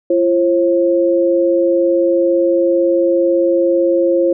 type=tone pair together; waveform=sine; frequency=341.9 / 536 Hz; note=F4 / C5; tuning=-37 / +42 cents; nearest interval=minor sixth; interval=779 cents; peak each=-13 dBFS; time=0.1-4.33 s; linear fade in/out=5 ms; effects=none